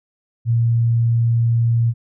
sine tone, 116.54 Hz, A#2, in tune, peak -13 dBFS, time 0.45-1.94 s, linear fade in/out 50 ms, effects none

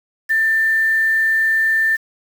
sine tone with quantisation, 1784 Hz, A6, 23 cents sharp, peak -13 dBFS, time 0.29-1.97 s, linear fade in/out 20 ms, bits 6, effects none

